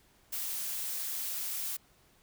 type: noise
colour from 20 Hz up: blue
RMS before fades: -36 dBFS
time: 0.32-1.77 s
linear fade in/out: 10 ms
effects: pink hiss -65 dBFS RMS until 2.22 s